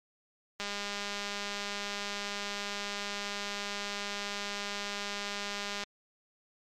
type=click train; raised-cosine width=0.2 ms; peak=-19 dBFS; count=1064; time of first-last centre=0.6-5.836 s; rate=203 Hz; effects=MP3 96 kbps